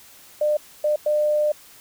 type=tone bursts at uneven times; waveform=sine; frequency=600 Hz; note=D5; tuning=37 cents sharp; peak=-17 dBFS; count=3; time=0.41-0.57 / 0.84-0.96 / 1.06-1.52 s; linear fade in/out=5 ms; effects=white hiss -48 dBFS RMS until 1.8 s